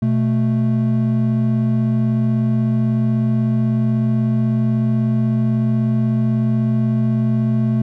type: tone pair together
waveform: triangle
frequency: 123.77 / 220 Hz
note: B2 / A3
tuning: +4 / 0 cents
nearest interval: minor seventh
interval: 996 cents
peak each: -15 dBFS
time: 0.02-7.82 s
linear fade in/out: 5 ms
effects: none